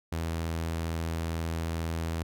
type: tone with vibrato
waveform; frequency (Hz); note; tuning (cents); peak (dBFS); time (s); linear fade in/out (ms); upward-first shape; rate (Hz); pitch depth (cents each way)
sawtooth; 82.2; E2; -4; -26; 0.12-2.23; 5; triangle; 15; 10
effects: none